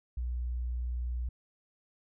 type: tone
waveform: sine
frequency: 60.8 Hz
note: B1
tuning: 26 cents flat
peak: -31 dBFS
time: 0.17-1.29 s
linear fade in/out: 5 ms
effects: none